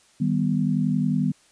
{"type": "chord", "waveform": "sine", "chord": "Eb augmented", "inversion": "none", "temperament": "equal", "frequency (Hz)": [155.56, 196, 246.9], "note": ["Eb3", "G3", "B3"], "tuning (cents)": [0, 0, 0], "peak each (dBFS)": -24, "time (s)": [0.2, 1.32], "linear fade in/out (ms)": 10, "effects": ["white hiss -58 dBFS RMS until 1.51 s", "resampled to 22050 Hz"]}